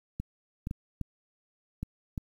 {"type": "clicks", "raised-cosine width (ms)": 5, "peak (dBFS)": -21, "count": 6, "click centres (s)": [0.2, 0.671, 0.711, 1.013, 1.83, 2.178], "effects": ["9-bit"]}